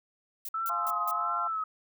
violet noise bursts, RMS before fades -38 dBFS, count 4, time 0.45-1.112 s, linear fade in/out 2 ms, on 38 ms, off 170 ms
sine tone with vibrato, 1307 Hz, E6, 15 cents flat, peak -29 dBFS, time 0.54-1.64 s, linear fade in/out 5 ms, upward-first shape sine, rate 1.5 Hz, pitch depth 64 cents each way
sine chord, F minor seventh, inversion none, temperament equal with one note detuned, 698.5 / 844.2 / 1046.5 / 1244.5 Hz, F5 / Ab5 / C6 / Eb6, 0 / +28 / 0 / 0 cents, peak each -37 / -39 / -35 / -39 dBFS, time 0.69-1.48 s, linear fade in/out 10 ms
effects none

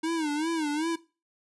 square tone with vibrato, 312.2 Hz, D#4, 6 cents sharp, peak -27 dBFS, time 0.03-0.96 s, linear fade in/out 10 ms, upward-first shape sine, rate 2.6 Hz, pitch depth 120 cents each way, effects noise-tail reverb RT60 0.3 s tail -18 dB re dry + resampled to 24000 Hz

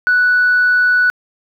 sine tone, 1480 Hz, F#6, in tune, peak -8 dBFS, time 0.07-1.1 s, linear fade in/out 0 ms, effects tanh soft clip ceiling -6 dBFS + 8-bit

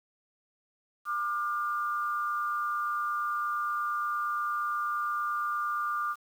sine tone pair together, 1194 / 1422.6 Hz, D6 / F6, +28 / +32 cents, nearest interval minor third, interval 304 cents, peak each -29 / -35 dBFS, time 1.05-6.16 s, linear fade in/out 50 ms, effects 9-bit

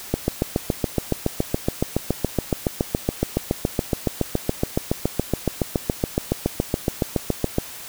click train, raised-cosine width 2 ms, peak -5 dBFS, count 54, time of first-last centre 0.14-7.584 s, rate 7.12 Hz, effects white hiss -37 dBFS RMS until 7.88 s

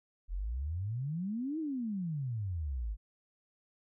sine exponential two-way sweep, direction up then down, 40.35 to 327.7 to 48.37 Hz, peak -33 dBFS, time 0.28-2.97 s, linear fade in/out 50 ms, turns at 1.59 s, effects none

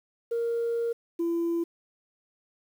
sine tone pair in turn, 466.2 / 337.5 Hz, A#4 / E4, 0 / +41 cents, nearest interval tritone, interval 559 cents, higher first, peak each -24 / -23 dBFS, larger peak second, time 0.31-0.93 / 1.19-1.64 s, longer first, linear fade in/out 10 ms, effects tanh soft clip ceiling -22 dBFS + 9-bit

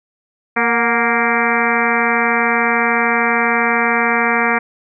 harmonic tone with a mistuned harmonic, 233.1 Hz, A#3, in tune, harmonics 1 / 2 / 3 / 4 / 5 / 6 / 7 / 8 / 9 / 10, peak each -22 / -22 / -22 / -22 / -22 / -22 / -22 / -22 / -22 / -22 dBFS, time 0.56-4.59 s, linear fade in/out 10 ms, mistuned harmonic 3, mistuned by +62 cents, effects none

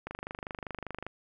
click train, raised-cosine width 0.5 ms, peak -22 dBFS, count 26, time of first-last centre 0.07-1.066 s, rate 25.1 Hz, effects none

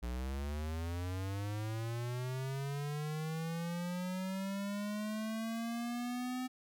square linear sweep, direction up, 58.27 to 256.2 Hz, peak -37 dBFS, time 0.02-6.48 s, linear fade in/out 20 ms, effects none

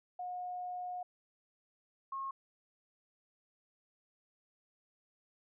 sine tone pair in turn, 722 / 1081.8 Hz, F#5 / C#6, -43 / -43 cents, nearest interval perfect fifth, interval 700 cents, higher second, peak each -38 / -37 dBFS, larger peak second, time 0.19-1.03 / 2.12-2.31 s, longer first, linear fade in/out 5 ms, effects none

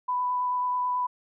sine tone with vibrato, 994 Hz, B5, 11 cents sharp, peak -24 dBFS, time 0.08-1.07 s, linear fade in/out 10 ms, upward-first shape sine, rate 9.2 Hz, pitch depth 9 cents each way, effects none

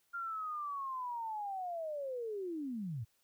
sine linear sweep, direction down, 1403 to 100 Hz, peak -37 dBFS, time 0.13-3.05 s, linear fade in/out 20 ms, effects white hiss -75 dBFS RMS until 3.23 s

